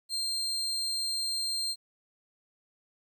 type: tone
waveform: 35% pulse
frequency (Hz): 4178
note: C8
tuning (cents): -3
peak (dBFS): -28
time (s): 0.09-1.76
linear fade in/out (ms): 50
effects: 11-bit